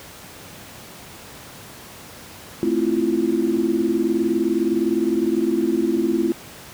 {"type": "chord", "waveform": "sine", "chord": "F major seventh", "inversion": "first", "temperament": "equal", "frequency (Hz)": [220, 261.6, 329.6, 349.2], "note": ["A3", "C4", "E4", "F4"], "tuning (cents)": [0, 0, 0, 0], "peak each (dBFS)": [-25, -25, -21, -22], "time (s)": [2.63, 6.32], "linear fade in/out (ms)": 0, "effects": ["pink hiss -40 dBFS RMS until 6.73 s", "high-pass 80 Hz 12 dB/octave"]}